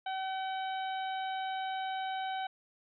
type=harmonic tone; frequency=762 Hz; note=G5; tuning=49 cents flat; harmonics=1 / 2 / 3 / 4 / 5; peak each=-34 / -43 / -49 / -47 / -49 dBFS; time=0.06-2.47 s; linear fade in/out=5 ms; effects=none